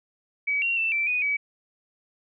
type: tone with pitch steps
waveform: sine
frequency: 2276 / 2750 / 2668 / 2336 / 2480 / 2280 Hz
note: C#7 / F7 / E7 / D7 / D#7 / C#7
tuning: +45 / -27 / +20 / -10 / -6 / +48 cents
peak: -22 dBFS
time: 0.47-1.37 s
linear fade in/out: 10 ms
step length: 150 ms
effects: none